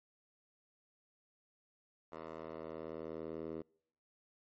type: tone with band-pass filter sweep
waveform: 10% pulse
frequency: 80.2 Hz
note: E2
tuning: 47 cents flat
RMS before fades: -45 dBFS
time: 2.12-3.62 s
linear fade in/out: 5 ms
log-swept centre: 810 to 390 Hz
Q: 1.6
effects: noise-tail reverb RT60 0.7 s tail -26 dB re dry + MP3 32 kbps